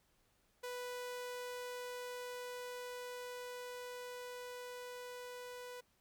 sawtooth tone with level ramp, 493.9 Hz, B4, in tune, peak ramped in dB -38 to -43 dBFS, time 0.63-5.81 s, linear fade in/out 10 ms, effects pink hiss -75 dBFS RMS until 6 s

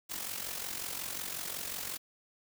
white noise with amplitude modulation, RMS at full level -36 dBFS, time 0.09-1.98 s, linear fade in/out 20 ms, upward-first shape sine, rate 45.5 Hz, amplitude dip 65%, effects none

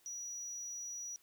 sine tone, 5830 Hz, F#8, 26 cents flat, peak -39 dBFS, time 0.06-1.16 s, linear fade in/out 0 ms, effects tanh soft clip ceiling -40 dBFS + white hiss -69 dBFS RMS until 1.22 s

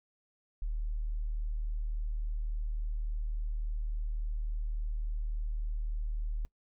sine tone, 38.23 Hz, D#1, 30 cents flat, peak -31 dBFS, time 0.62-6.45 s, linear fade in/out 0 ms, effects noise-tail reverb RT60 0.1 s tail -21 dB re dry

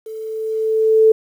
sine tone with level ramp, 440 Hz, A4, in tune, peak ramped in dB -28 to -6 dBFS, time 0.06-1.12 s, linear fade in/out 5 ms, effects 8-bit

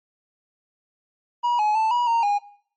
triangle tone with pitch steps, 962 / 846 / 881 / 967 / 925 / 818 Hz, B5 / G#5 / A5 / B5 / A#5 / G#5, -46 / +32 / +2 / -37 / -14 / -26 cents, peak -16 dBFS, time 1.43-2.39 s, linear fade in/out 20 ms, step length 160 ms, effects noise-tail reverb RT60 0.6 s tail -20 dB re dry + MP3 32 kbps

